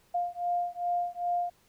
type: beating tone pair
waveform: sine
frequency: 702 / 704.5 Hz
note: F5 / F5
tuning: +9 / +15 cents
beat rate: 2.5 Hz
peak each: -31 dBFS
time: 0.14-1.5 s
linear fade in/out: 10 ms
effects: pink hiss -65 dBFS RMS until 1.68 s